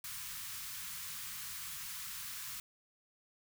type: band-stop noise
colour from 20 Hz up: white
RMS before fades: -44 dBFS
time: 0.04-2.6 s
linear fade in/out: 2 ms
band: 190 to 1000 Hz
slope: 48 dB/octave
effects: none